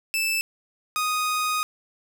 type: tone pair in turn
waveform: sawtooth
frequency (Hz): 2637 / 1244.5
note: E7 / D#6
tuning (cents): 0 / 0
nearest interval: octave + minor second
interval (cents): 1300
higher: first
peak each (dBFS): -19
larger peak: neither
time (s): 0.14-0.41 / 0.96-1.63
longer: second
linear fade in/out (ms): 0
effects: none